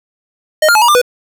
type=tone with pitch steps; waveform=square; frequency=618 / 1405 / 859 / 955 / 1193 / 493.8 Hz; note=D#5 / F6 / A5 / A#5 / D6 / B4; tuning=-12 / +10 / -42 / +42 / +27 / 0 cents; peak=-7 dBFS; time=0.62-1.016 s; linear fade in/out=5 ms; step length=66 ms; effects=8-bit